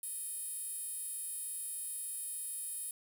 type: tone with high-pass filter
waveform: 10% pulse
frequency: 622.3 Hz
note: D#5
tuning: in tune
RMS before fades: -41 dBFS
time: 0.03-2.91 s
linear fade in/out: 2 ms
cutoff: 11000 Hz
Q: 4.2
effects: none